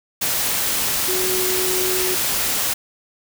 sine tone in noise, 370 Hz, F#4, in tune, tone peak -23 dBFS, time 1.08-2.15 s, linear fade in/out 10 ms, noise white, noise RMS -21 dBFS, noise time 0.21-2.74 s, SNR -5 dB, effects none

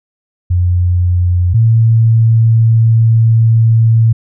sine tone pair in turn, 89 / 113.41 Hz, F2 / A#2, +33 / -47 cents, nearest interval major third, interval 420 cents, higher second, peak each -8 / -5 dBFS, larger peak second, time 0.5-1.54 / 1.54-4.13 s, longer second, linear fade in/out 10 ms, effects none

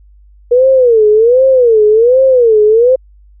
sine tone with vibrato, 473.6 Hz, A#4, 27 cents sharp, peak -4 dBFS, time 0.51-2.96 s, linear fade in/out 10 ms, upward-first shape sine, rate 1.3 Hz, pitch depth 200 cents each way, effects added 50 Hz sine -39 dBFS peak until 3.4 s

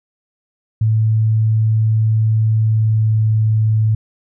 sine tone with pitch glide, 110 to 109.3 Hz, A2 to A2, 0 to -11 cents, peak -11 dBFS, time 0.81-3.95 s, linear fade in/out 5 ms, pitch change -11 cents, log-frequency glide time 2.59-3.22 s, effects none

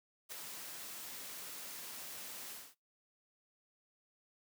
white noise with ADSR envelope, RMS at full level -43 dBFS, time 0.29-2.75 s, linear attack 31 ms, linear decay 4 ms, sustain -4 dB, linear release 230 ms, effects noise-tail reverb RT60 0.2 s tail -21 dB re dry + high-pass 150 Hz 12 dB/octave

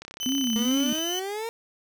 click train, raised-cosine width 0.2 ms, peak -22 dBFS, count 33, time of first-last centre 0.02-0.984 s, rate 33.2 Hz
30% pulse tone, 3026 Hz, F#7, 38 cents sharp, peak -25 dBFS, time 0.2-1.2 s, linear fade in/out 10 ms
sine tone with vibrato, 245.3 Hz, B3, 12 cents flat, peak -24 dBFS, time 0.26-0.93 s, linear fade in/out 2 ms, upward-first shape sine, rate 2.4 Hz, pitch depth 210 cents each way
30% pulse exponential sweep, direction up, 233.1 to 466.2 Hz, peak -27 dBFS, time 0.56-1.49 s, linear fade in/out 0 ms
effects none

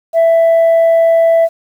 sine tone, 662 Hz, E5, 7 cents sharp, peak -4 dBFS, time 0.13-1.49 s, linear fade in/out 50 ms, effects tanh soft clip ceiling -5 dBFS + 7-bit

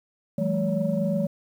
sine tone cluster, 167 / 192.3 / 215.5 / 567 Hz, E3 / G3 / A3 / C#5, +23 / -33 / -36 / +39 cents, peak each -27 dBFS, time 0.38-1.27 s, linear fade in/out 5 ms, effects tanh soft clip ceiling -13 dBFS + 9-bit

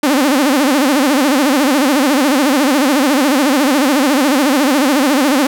sawtooth tone with vibrato, 277.2 Hz, C#4, in tune, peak -6 dBFS, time 0.03-5.47 s, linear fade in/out 5 ms, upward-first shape sine, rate 14 Hz, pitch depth 170 cents each way, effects none

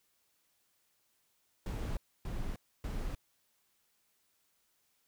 brown noise bursts, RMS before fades -37 dBFS, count 3, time 1.66-3.15 s, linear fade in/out 2 ms, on 310 ms, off 280 ms, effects white hiss -75 dBFS RMS until 5.07 s

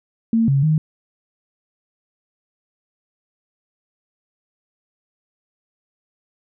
sine tone with pitch steps, 226.9 / 137.9 / 155.5 Hz, A#3 / C#3 / D#3, -47 / -9 / -1 cents, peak -13 dBFS, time 0.33-0.78 s, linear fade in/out 2 ms, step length 150 ms, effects none

